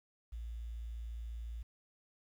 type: tone with quantisation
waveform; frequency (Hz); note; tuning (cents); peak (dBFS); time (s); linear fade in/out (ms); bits
sine; 57.1; A#1; -35; -40; 0.32-1.63; 10; 11
effects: none